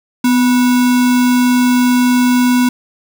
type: tone with sample-and-hold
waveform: sine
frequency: 249.1 Hz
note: B3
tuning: 15 cents sharp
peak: -8 dBFS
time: 0.24-2.69 s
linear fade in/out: 5 ms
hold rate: 1225 Hz
effects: none